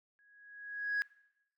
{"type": "tone with exponential growth", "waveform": "sine", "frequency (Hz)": 1661.2, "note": "G#6", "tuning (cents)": 0, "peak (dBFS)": -26, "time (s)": [0.19, 1.02], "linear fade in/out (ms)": 0, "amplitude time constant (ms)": 180, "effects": ["noise-tail reverb RT60 0.9 s tail -23 dB re dry", "tanh soft clip ceiling -28 dBFS"]}